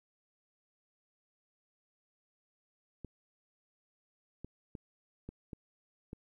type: clicks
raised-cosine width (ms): 3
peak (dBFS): -30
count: 6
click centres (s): 3.047 / 4.446 / 4.752 / 5.29 / 5.532 / 6.131
effects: 12-bit